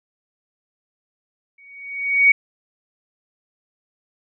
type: tone with exponential growth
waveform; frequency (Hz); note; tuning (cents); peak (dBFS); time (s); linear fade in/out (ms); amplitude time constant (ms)
sine; 2243; C#7; +20; -7; 1.58-2.32; 5; 160
effects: none